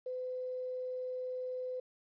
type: tone with quantisation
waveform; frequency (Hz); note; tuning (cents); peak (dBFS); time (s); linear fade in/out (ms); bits
sine; 507; B4; +45; -36; 0.06-1.8; 5; 11
effects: resampled to 11025 Hz